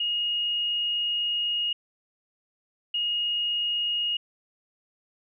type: tone pair in turn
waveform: sine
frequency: 2868 / 2868 Hz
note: F7 / F7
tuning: +45 / +45 cents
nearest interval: unison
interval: 0 cents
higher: neither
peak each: -24 dBFS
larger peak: neither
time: 0-1.73 / 2.94-4.17 s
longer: first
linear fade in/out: 5 ms
effects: none